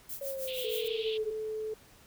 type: noise with tremolo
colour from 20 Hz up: violet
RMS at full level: -38 dBFS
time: 0.09-0.88 s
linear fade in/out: 5 ms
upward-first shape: triangle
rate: 6.4 Hz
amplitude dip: 90%
type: linear sweep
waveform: sine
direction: down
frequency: 556 to 415.3 Hz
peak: -35 dBFS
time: 0.21-1.31 s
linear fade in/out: 5 ms
type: band-pass noise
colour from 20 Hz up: pink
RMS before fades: -41 dBFS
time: 0.47-1.18 s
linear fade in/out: 10 ms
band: 2800 to 3700 Hz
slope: 48 dB/octave
type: tone with pitch glide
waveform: sine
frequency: 437 to 434.2 Hz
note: A4 to A4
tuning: -12 to -23 cents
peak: -33 dBFS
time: 0.64-1.74 s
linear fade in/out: 5 ms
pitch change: -11 cents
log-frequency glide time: 1.21-1.47 s
effects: pink hiss -58 dBFS RMS until 2.06 s